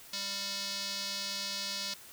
square tone with band-pass filter, 198.2 Hz, G3, 19 cents sharp, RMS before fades -37 dBFS, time 0.13-1.94 s, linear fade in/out 5 ms, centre 4700 Hz, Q 2.8, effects white hiss -52 dBFS RMS until 2.12 s

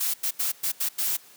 blue noise bursts at uneven times, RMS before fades -26 dBFS, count 6, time 0-0.14 / 0.23-0.31 / 0.39-0.52 / 0.63-0.72 / 0.8-0.89 / 0.98-1.17 s, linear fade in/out 10 ms, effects white hiss -52 dBFS RMS until 1.36 s + high-pass 150 Hz 12 dB/octave

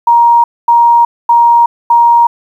sine tone bursts, 941 Hz, A#5, 16 cents sharp, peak -3 dBFS, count 4, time 0.07-2.27 s, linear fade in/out 5 ms, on 370 ms, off 240 ms, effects 7-bit

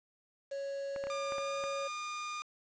triangle tone, 554.4 Hz, C#5, in tune, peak -34 dBFS, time 0.51-1.88 s, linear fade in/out 10 ms
clicks, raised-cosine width 0.5 ms, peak -28 dBFS, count 6, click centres 0.962 / 1.039 / 1.07 / 1.322 / 1.383 / 1.639 s
sawtooth tone with pitch glide, 1200 to 1213.9 Hz, D6 to D#6, +37 to -43 cents, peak -34 dBFS, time 1.1-2.42 s, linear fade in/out 0 ms, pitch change +20 cents, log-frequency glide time 1.34-1.54 s
effects resampled to 16000 Hz + 9-bit

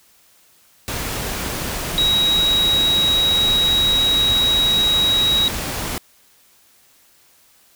sine tone in noise, 3825 Hz, A#7, 44 cents sharp, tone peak -14 dBFS, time 1.98-5.48 s, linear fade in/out 0 ms, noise pink, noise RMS -25 dBFS, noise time 0.88-5.98 s, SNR +8 dB, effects white hiss -54 dBFS RMS until 7.75 s

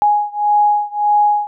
sine beating tone pair, 830.6 / 832.3 Hz, G#5 / G#5, 0 / +4 cents, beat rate 1.7 Hz, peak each -14 / -15 dBFS, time 0.02-1.47 s, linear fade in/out 0 ms, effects none

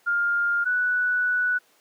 sine tone pair in turn, 1406 / 1479.7 Hz, F6 / F#6, +11 / 0 cents, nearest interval minor second, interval 89 cents, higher second, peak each -20 dBFS, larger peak neither, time 0.06-0.65 / 0.65-1.59 s, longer second, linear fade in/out 20 ms, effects pink hiss -60 dBFS RMS until 1.8 s + high-pass 400 Hz 12 dB/octave

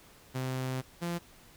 sawtooth tone pair in turn, 129.7 / 171.93 Hz, C3 / F3, -15 / -27 cents, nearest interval perfect fourth, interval 488 cents, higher second, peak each -28 dBFS, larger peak neither, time 0.34-0.82 / 1.01-1.19 s, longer first, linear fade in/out 20 ms, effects pink hiss -57 dBFS RMS until 1.56 s

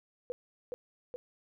sine tone with echo, 493.9 Hz, B4, in tune, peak -33 dBFS, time 0.3-0.32 s, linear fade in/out 0 ms, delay 420 ms, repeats 2, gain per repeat -2 dB, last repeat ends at 1.16 s, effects none

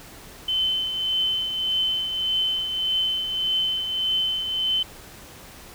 sine tone with tremolo, 3061 Hz, G7, 42 cents flat, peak -19 dBFS, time 0.48-4.83 s, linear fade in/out 5 ms, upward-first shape triangle, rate 1.7 Hz, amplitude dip 55%, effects pink hiss -44 dBFS RMS until 5.74 s

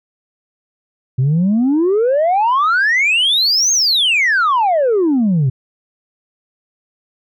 sine exponential two-way sweep, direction up then down, 123.47 to 6560 to 123.47 Hz, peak -9 dBFS, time 1.18-5.5 s, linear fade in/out 10 ms, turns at 3.72 s, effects tanh soft clip ceiling -9 dBFS

